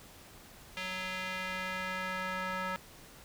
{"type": "tone with band-pass filter sweep", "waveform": "square", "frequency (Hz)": 185.7, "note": "F#3", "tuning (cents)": 7, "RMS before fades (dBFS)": -37, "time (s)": [0.77, 2.76], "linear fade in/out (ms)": 0, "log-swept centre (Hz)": [2600, 1400], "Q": 1.6, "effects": ["pink hiss -54 dBFS RMS until 3.24 s"]}